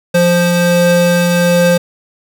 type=tone pair together; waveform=square; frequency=174.87 / 523.3 Hz; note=F3 / C5; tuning=+3 / 0 cents; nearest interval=octave + perfect fifth; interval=1897 cents; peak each=-12 dBFS; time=0.14-1.78 s; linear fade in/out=10 ms; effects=none